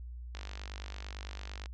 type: click train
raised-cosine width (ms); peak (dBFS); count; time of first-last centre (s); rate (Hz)
0.2; -26; 65; 0.35-1.659; 48.9
effects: added 60 Hz sine -41 dBFS peak until 1.73 s + low-pass 7000 Hz 12 dB/octave